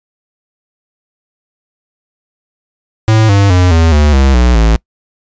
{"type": "tone with pitch steps", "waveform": "square", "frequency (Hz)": [110, 99.71, 90.39, 81.93, 74.27, 67.32, 61.03, 55.32], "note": ["A2", "G2", "F#2", "E2", "D2", "C2", "B1", "A1"], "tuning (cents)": [0, 30, -40, -10, 20, 50, -20, 10], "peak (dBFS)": -6, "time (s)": [3.08, 4.76], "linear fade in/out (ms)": 0, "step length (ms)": 210, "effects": ["noise-tail reverb RT60 0.1 s tail -24 dB re dry", "resampled to 16000 Hz"]}